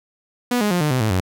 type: tone with pitch steps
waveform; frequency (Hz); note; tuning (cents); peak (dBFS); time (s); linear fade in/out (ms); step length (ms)
sawtooth; 244.9 / 208.3 / 177.22 / 150.75 / 128.24 / 109.09 / 92.8; B3 / G#3 / F3 / D3 / C3 / A2 / F#2; -14 / +5 / +26 / +46 / -34 / -14 / +6; -13; 0.51-1.203; 5; 99
effects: none